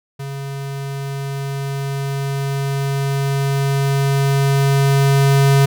square tone with level ramp, 138.2 Hz, C#3, 5 cents flat, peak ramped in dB -26 to -10 dBFS, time 0.19-5.66 s, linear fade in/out 10 ms, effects none

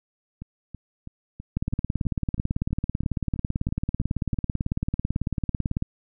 two click trains, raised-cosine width 5 ms, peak -24 / -12 dBFS, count 13 / 78, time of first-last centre 0.42-4.342 / 1.57-5.824 s, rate 3.06 / 18.1 Hz, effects none

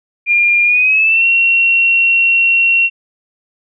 sine tone with pitch glide, 2406 to 2732 Hz, D7 to F7, +41 to -39 cents, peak -8 dBFS, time 0.26-2.9 s, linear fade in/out 50 ms, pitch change +220 cents, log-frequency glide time 0.64-1.25 s, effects none

